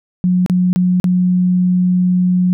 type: tone with dropouts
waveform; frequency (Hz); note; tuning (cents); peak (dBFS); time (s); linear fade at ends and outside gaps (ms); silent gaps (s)
sine; 181.1; F#3; -37; -10; 0.24-2.53; 0; 0.462-0.498 / 0.73-0.76 / 1-1.042
effects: none